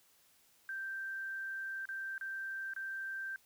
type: tone with dropouts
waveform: sine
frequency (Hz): 1568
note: G6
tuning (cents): 0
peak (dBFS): -38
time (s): 0.69-3.36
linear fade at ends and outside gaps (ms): 1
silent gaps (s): 1.855-1.889 / 2.18-2.211 / 2.736-2.763
effects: white hiss -68 dBFS RMS until 3.45 s